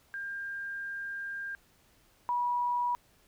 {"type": "tone pair in turn", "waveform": "sine", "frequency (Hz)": [1600, 970.9], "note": ["G6", "B5"], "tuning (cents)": [35, -30], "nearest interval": "major sixth", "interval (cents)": 865, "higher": "first", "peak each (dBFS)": [-35, -27], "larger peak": "second", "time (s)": [[0.14, 1.55], [2.29, 2.95]], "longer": "first", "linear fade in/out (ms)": 0, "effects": ["pink hiss -65 dBFS RMS until 3.27 s"]}